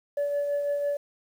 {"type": "tone with tremolo", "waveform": "sine", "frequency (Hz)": 575, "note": "D5", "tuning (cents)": -37, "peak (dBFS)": -21, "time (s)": [0.17, 0.97], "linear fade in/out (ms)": 5, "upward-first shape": "triangle", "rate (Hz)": 6, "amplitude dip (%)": 45, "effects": ["tanh soft clip ceiling -22 dBFS", "9-bit"]}